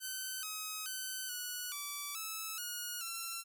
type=tone with pitch steps; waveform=5% pulse; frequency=1527 / 1268 / 1524 / 1471 / 1155 / 1304 / 1444 / 1352 Hz; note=G6 / D#6 / G6 / F#6 / D6 / E6 / F#6 / E6; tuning=-46 / +32 / -49 / -11 / -29 / -19 / -43 / +43 cents; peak=-28 dBFS; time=0-3.44 s; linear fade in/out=50 ms; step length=430 ms; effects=none